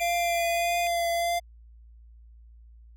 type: tone with vibrato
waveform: square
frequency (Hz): 687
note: F5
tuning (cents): -29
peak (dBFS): -25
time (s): 0-1.4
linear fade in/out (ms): 20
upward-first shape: triangle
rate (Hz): 1.6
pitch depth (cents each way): 21
type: tone with pitch glide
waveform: square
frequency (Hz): 2390 to 2461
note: D7 to D#7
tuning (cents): +30 to -20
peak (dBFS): -33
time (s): 0-0.87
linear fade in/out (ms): 0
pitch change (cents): +50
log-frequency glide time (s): 0.36-0.46
effects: added 57 Hz sine -48 dBFS peak until 2.96 s